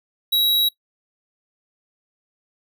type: tone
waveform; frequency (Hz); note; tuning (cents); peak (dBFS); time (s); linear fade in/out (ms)
square; 3865; B7; -38; -16; 0.32-0.69; 10
effects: noise-tail reverb RT60 0.1 s tail -18 dB re dry